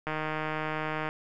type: click train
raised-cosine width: 0.5 ms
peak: -17 dBFS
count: 159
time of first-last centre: 0.07-1.089 s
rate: 155 Hz
effects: none